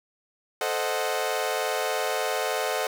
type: chord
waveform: sawtooth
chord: A diminished seventh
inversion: none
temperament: equal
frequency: 440 / 523.3 / 622.3 / 740 Hz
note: A4 / C5 / Eb5 / Gb5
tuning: 0 / 0 / 0 / 0 cents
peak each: -27 dBFS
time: 0.61-2.87 s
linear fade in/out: 2 ms
effects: none